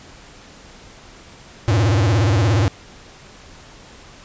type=tone with vibrato; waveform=square; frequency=105.2 Hz; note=G#2; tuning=23 cents sharp; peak=-14 dBFS; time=1.68-2.68 s; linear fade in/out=0 ms; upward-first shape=sine; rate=17 Hz; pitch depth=240 cents each way; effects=pink hiss -43 dBFS RMS until 4.24 s + resampled to 16000 Hz